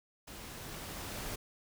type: noise with level ramp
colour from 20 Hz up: pink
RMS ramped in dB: -48 to -40 dBFS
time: 0.27-1.36 s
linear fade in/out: 10 ms
effects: none